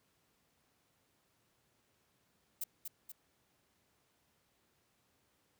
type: noise with echo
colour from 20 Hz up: violet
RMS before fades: -38 dBFS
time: 2.61-2.64 s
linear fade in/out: 5 ms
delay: 240 ms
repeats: 2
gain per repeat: -5 dB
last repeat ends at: 3.12 s
effects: pink hiss -75 dBFS RMS until 5.59 s + high-pass 80 Hz 12 dB/octave